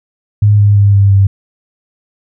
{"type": "tone with pitch steps", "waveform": "sine", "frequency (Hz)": [104, 102.51, 101.04, 99.59, 98.16], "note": ["G#2", "G#2", "G#2", "G2", "G2"], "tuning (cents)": [3, -22, -47, 28, 3], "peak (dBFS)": -4, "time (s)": [0.42, 1.27], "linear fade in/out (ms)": 5, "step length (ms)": 170, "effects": []}